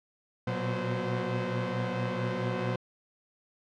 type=tone cluster; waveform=sawtooth; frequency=118.2 / 122.7 / 184.4 / 516 Hz; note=A#2 / B2 / F#3 / C5; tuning=+24 / -11 / -6 / -24 cents; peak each=-31 dBFS; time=0.47-2.76 s; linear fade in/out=5 ms; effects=low-pass 3000 Hz 12 dB/octave